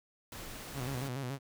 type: noise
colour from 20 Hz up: pink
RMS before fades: -45 dBFS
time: 0.32-1.08 s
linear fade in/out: 2 ms
type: tone with vibrato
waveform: sawtooth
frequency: 130.81 Hz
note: C3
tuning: in tune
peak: -32 dBFS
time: 0.73-1.39 s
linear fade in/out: 50 ms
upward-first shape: square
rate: 7 Hz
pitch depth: 93 cents each way
effects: none